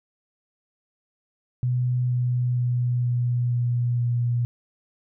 sine tone with pitch steps, 124.5 / 123.64 / 122.79 / 121.94 / 121.1 / 120.26 Hz, B2 / B2 / B2 / B2 / B2 / B2, +14 / +2 / -10 / -22 / -34 / -46 cents, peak -20 dBFS, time 1.63-4.45 s, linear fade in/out 0 ms, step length 470 ms, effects none

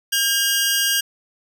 15% pulse tone pair together, 1608.4 / 2864 Hz, G6 / F7, +44 / +43 cents, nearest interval minor seventh, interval 999 cents, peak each -13 dBFS, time 0.12-1.01 s, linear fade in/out 10 ms, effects none

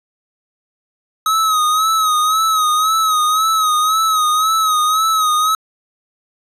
square tone with vibrato, 1271 Hz, D#6, 36 cents sharp, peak -13 dBFS, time 1.26-5.55 s, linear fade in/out 2 ms, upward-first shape sine, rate 1.9 Hz, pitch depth 55 cents each way, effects resampled to 32000 Hz

